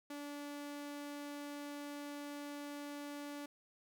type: tone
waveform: sawtooth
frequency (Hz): 289.2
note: D4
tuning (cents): -27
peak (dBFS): -40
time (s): 0.1-3.46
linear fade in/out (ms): 5
effects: none